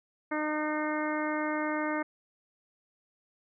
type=harmonic tone; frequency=304.7 Hz; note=D#4; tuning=36 cents flat; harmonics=1 / 2 / 3 / 4 / 5 / 6 / 7; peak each=-32 / -35 / -37 / -38 / -39 / -40 / -40 dBFS; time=0.31-2.03 s; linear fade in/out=10 ms; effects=none